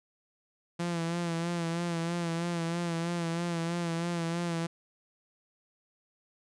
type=tone with vibrato; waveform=sawtooth; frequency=169.5 Hz; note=E3; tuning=49 cents sharp; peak=-26 dBFS; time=0.79-4.67 s; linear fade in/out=10 ms; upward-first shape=sine; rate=3.1 Hz; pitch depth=42 cents each way; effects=resampled to 22050 Hz